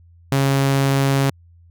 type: tone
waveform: sawtooth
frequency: 137.1 Hz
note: C#3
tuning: 19 cents flat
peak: -11 dBFS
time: 0.32-1.3 s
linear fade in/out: 2 ms
effects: added 85 Hz sine -46 dBFS peak until 1.7 s